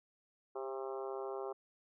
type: harmonic tone with a mistuned harmonic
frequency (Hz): 133.6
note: C3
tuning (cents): +36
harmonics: 3 / 4 / 5 / 6 / 7 / 8 / 9 / 10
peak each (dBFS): -41 / -46 / -48 / -48 / -54 / -51 / -54 / -56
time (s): 0.55-1.53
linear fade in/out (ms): 10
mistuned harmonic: 3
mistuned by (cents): -15
effects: none